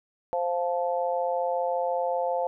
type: harmonic tone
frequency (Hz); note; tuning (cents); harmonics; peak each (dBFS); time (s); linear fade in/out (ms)
174.61; F3; 0; 3 / 4 / 5; -27 / -29 / -31; 0.33-2.47; 0
effects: none